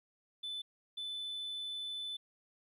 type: tone bursts at uneven times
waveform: sine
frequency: 3507 Hz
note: A7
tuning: 6 cents flat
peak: -36 dBFS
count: 2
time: 0.43-0.62 / 0.97-2.17 s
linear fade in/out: 10 ms
effects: tanh soft clip ceiling -37 dBFS + 13-bit